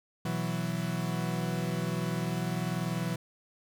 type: chord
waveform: 40% pulse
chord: B suspended fourth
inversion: none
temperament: equal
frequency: 123.47 / 164.81 / 185 Hz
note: B2 / E3 / F#3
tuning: 0 / 0 / 0 cents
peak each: -35 / -32 / -34 dBFS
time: 0.25-3.16 s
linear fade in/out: 5 ms
effects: none

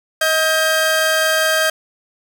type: tone pair together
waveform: sawtooth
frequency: 633 / 1595.1 Hz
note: D#5 / G6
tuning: +30 / +30 cents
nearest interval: octave + major third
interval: 1600 cents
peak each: -13 dBFS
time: 0.21-1.7 s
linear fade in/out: 5 ms
effects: none

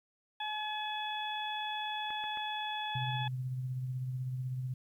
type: harmonic tone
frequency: 852 Hz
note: G#5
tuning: 44 cents sharp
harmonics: 1 / 2 / 3 / 4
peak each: -37 / -43 / -45 / -40 dBFS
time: 0.4-3.28 s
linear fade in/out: 5 ms
type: clicks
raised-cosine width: 0.5 ms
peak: -33 dBFS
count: 3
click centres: 2.105 / 2.24 / 2.373 s
type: tone with tremolo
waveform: sine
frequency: 128.2 Hz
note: C3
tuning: 35 cents flat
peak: -32 dBFS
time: 2.95-4.74 s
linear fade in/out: 5 ms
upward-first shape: triangle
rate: 16 Hz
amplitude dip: 40%
effects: 11-bit

